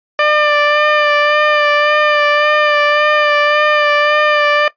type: tone with vibrato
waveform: 15% pulse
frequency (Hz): 595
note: D5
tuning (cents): +22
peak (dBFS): -3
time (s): 0.19-4.68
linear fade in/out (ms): 2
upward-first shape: sine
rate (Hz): 1.8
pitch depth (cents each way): 21
effects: noise-tail reverb RT60 0.1 s tail -17 dB re dry + resampled to 11025 Hz